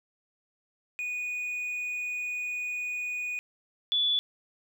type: tone pair in turn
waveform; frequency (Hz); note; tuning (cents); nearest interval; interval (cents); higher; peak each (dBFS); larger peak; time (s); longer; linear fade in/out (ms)
triangle / sine; 2469 / 3446; D#7 / A7; -14 / -37; tritone; 577; second; -29 / -23; second; 0.99-3.39 / 3.92-4.19; first; 0
effects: none